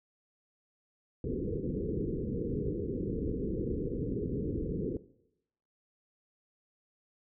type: low-pass noise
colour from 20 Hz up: white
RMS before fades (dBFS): -34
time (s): 1.24-4.97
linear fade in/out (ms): 2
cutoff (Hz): 480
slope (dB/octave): 96
effects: noise-tail reverb RT60 0.8 s tail -18 dB re dry